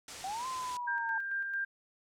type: low-pass noise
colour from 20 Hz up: white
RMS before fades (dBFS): -47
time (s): 0.08-0.77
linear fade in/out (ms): 2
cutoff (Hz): 8400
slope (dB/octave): 24
type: linear two-way sweep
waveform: sine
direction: up then down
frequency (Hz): 737 to 1046.5 to 894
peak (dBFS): -35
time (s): 0.24-1.18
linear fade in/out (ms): 2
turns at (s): 0.47
type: tone with tremolo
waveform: sine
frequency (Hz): 1592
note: G6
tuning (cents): +26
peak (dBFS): -31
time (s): 0.87-1.65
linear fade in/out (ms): 10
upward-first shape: square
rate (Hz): 4.5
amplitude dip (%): 35
effects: none